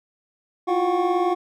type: tone cluster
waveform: triangle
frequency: 338.5 / 356.7 / 721 / 773 / 1105 Hz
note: E4 / F4 / F#5 / G5 / C#6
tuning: +46 / +37 / -45 / -24 / -6 cents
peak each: -25 / -20 / -22 / -28 / -26 dBFS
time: 0.67-1.35 s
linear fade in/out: 20 ms
effects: none